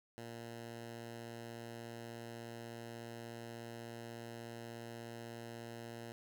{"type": "tone", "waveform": "10% pulse", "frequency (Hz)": 116.54, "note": "A#2", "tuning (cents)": 0, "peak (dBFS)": -38, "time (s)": [0.18, 6.12], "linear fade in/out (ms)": 0, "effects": []}